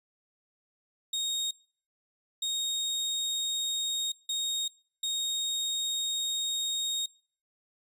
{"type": "tone bursts at uneven times", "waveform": "30% pulse", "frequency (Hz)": 3729, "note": "A#7", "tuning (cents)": 0, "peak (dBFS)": -26, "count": 4, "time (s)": [[1.13, 1.51], [2.42, 4.12], [4.29, 4.68], [5.03, 7.06]], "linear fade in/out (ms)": 5, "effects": ["noise-tail reverb RT60 0.5 s tail -25 dB re dry", "resampled to 32000 Hz"]}